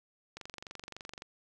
click train, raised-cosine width 0.2 ms, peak -26 dBFS, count 21, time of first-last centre 0.37-1.221 s, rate 23.5 Hz, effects none

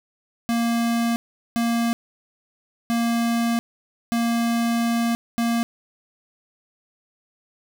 square tone bursts at uneven times, 233.1 Hz, A#3, in tune, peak -20 dBFS, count 5, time 0.49-1.16 / 1.56-1.93 / 2.9-3.59 / 4.12-5.15 / 5.38-5.63 s, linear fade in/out 0 ms, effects 10-bit

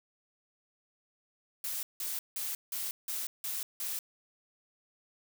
blue noise bursts, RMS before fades -36 dBFS, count 7, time 1.64-3.99 s, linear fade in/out 2 ms, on 190 ms, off 170 ms, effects none

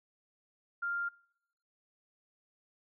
sine tone, 1396.9 Hz, F6, in tune, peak -32 dBFS, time 0.82-1.09 s, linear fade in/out 10 ms, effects noise-tail reverb RT60 0.8 s tail -24 dB re dry

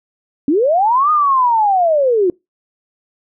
sine linear two-way sweep, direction up then down, 261.6 to 1244.5 to 341.3 Hz, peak -10 dBFS, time 0.48-2.3 s, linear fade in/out 2 ms, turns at 1.11 s, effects noise-tail reverb RT60 0.2 s tail -24 dB re dry

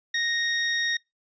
25% pulse tone, 1864.7 Hz, A#6, in tune, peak -20 dBFS, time 0.14-0.97 s, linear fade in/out 5 ms, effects noise-tail reverb RT60 0.2 s tail -26 dB re dry + resampled to 16000 Hz

